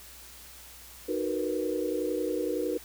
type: chord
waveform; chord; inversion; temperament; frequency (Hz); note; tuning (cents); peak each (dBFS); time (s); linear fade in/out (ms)
sine; B major seventh; first; just; 308.7 / 370.4 / 463 / 493.9; D#4 / F#4 / A#4 / B4; -14 / +2 / -12 / 0; -33; 1.08-2.78; 10
effects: added 60 Hz sine -55 dBFS peak until 2.84 s + white hiss -49 dBFS RMS until 2.84 s